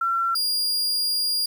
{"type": "tone pair in turn", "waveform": ["sine", "40% pulse"], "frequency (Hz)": [1357, 4827], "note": ["E6", "D8"], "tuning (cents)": [50, 47], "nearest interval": "octave + minor seventh", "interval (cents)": 2197, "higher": "second", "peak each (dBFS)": -20, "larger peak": "neither", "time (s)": [[0.01, 0.35], [0.35, 1.46]], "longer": "second", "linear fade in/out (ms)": 5, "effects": ["9-bit"]}